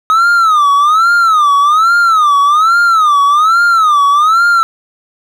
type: tone with vibrato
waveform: triangle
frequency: 1259 Hz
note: D#6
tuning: 20 cents sharp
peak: -4 dBFS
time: 0.1-4.63 s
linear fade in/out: 0 ms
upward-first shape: sine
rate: 1.2 Hz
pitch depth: 190 cents each way
effects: none